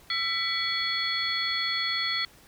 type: tone cluster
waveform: sine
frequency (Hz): 1342 / 1988 / 2280 / 3381 / 4366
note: E6 / B6 / C#7 / G#7 / C#8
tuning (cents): +31 / +11 / +48 / +30 / -27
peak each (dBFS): -35 / -31 / -38 / -31 / -30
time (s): 0.1-2.25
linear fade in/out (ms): 2
effects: pink hiss -55 dBFS RMS until 2.47 s